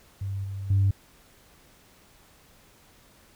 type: tone with level steps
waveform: sine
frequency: 98 Hz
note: G2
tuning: in tune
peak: -28 / -31 / -17 dBFS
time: 0.21-0.91 s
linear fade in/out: 5 ms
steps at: 0.44 / 0.7 s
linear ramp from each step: 5 ms
effects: tanh soft clip ceiling -15 dBFS + pink hiss -57 dBFS RMS until 3.35 s